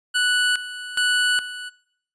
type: tone with tremolo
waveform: 25% pulse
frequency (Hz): 1480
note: F#6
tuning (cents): 0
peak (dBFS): -14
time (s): 0.14-1.7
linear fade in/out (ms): 20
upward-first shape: square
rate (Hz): 1.2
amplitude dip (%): 80
effects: noise-tail reverb RT60 0.7 s tail -20 dB re dry + resampled to 22050 Hz